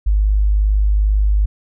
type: tone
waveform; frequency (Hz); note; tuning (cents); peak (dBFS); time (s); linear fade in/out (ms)
sine; 51.2; G#1; -24; -11; 0.06-1.46; 10
effects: none